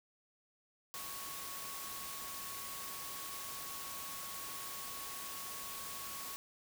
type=tone in noise; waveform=sine; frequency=1108.7 Hz; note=C#6; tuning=in tune; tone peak=-50 dBFS; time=0.94-6.36 s; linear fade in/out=0 ms; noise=white; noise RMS=-45 dBFS; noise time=0.94-6.36 s; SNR=-8 dB; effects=none